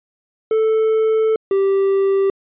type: tone pair in turn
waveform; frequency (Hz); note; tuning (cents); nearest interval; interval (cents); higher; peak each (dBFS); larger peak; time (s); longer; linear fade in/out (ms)
triangle; 440 / 390.8; A4 / G4; 0 / -5; major second; 205; first; -11; neither; 0.51-1.36 / 1.51-2.3; first; 2
effects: resampled to 8000 Hz